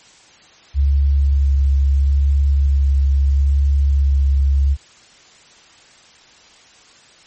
sine tone with vibrato, 69.3 Hz, C#2, in tune, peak -11 dBFS, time 0.74-4.77 s, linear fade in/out 50 ms, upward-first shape sine, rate 0.76 Hz, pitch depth 15 cents each way, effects white hiss -47 dBFS RMS until 7.26 s + MP3 32 kbps

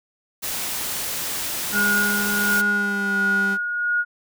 white noise, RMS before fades -27 dBFS, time 0.42-2.62 s, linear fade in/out 20 ms
35% pulse tone with pitch glide, 205.1 to 197.2 Hz, G#3 to G3, -21 to +11 cents, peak -24 dBFS, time 1.71-3.58 s, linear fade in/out 50 ms, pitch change -68 cents, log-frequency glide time 2.63-3.2 s
sine tone with tremolo, 1441 Hz, F#6, 46 cents flat, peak -17 dBFS, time 1.72-4.05 s, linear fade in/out 50 ms, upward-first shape sine, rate 1.4 Hz, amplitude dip 50%
effects none

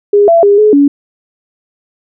sine tone with pitch steps, 409.1 / 672 / 405.3 / 425.1 / 284.1 Hz, G#4 / E5 / G#4 / G#4 / C#4, -26 / +33 / -42 / +40 / +43 cents, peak -3 dBFS, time 0.13-0.88 s, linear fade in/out 5 ms, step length 150 ms, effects none

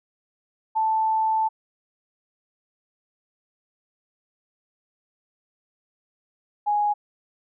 sine tone pair in turn, 880 / 830.6 Hz, A5 / G#5, 0 / 0 cents, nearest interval minor second, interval 100 cents, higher first, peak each -19 dBFS, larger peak neither, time 0.75-1.49 / 6.66-6.94 s, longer first, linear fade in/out 20 ms, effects none

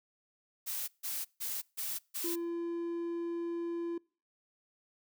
blue noise bursts, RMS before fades -37 dBFS, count 5, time 0.66-2.36 s, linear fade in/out 20 ms, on 220 ms, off 150 ms
triangle tone, 339.9 Hz, F4, 47 cents flat, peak -32 dBFS, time 2.24-3.98 s, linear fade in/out 5 ms
effects noise-tail reverb RT60 0.4 s tail -26 dB re dry

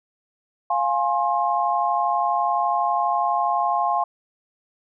sine chord, F minor, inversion none, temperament equal with one note detuned, 698.5 / 830.6 / 1063.6 Hz, F5 / Ab5 / C6, 0 / 0 / +28 cents, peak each -23 dBFS, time 0.7-4.04 s, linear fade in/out 5 ms, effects none

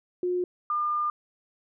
sine tone pair in turn, 359.2 / 1204.4 Hz, F4 / D6, +49 / +43 cents, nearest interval octave + major sixth, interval 2094 cents, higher second, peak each -24 dBFS, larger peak neither, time 0.23-0.44 / 0.7-1.1 s, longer second, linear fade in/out 2 ms, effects none

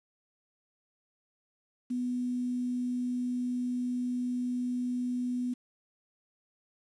sine tone with quantisation, 247.4 Hz, B3, 3 cents sharp, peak -29 dBFS, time 1.9-5.54 s, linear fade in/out 10 ms, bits 9, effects resampled to 24000 Hz

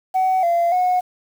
sine tone with pitch steps, 751 / 686 / 729 Hz, F#5 / F5 / F#5, +26 / -31 / -26 cents, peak -13 dBFS, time 0.14-1.01 s, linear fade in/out 20 ms, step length 290 ms, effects tanh soft clip ceiling -12 dBFS + 7-bit

